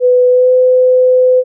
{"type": "tone with pitch glide", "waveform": "sine", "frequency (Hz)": [498.2, 507.2], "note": ["B4", "B4"], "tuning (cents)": [15, 46], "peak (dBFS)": -5, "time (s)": [0, 1.44], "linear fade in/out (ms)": 50, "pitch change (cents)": 31, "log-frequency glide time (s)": [0.29, 0.51], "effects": []}